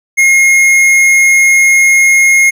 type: tone with hard clipping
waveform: sine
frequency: 2148 Hz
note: C7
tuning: 45 cents sharp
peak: -6 dBFS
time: 0.17-2.51 s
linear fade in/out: 20 ms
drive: 11 dB
effects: none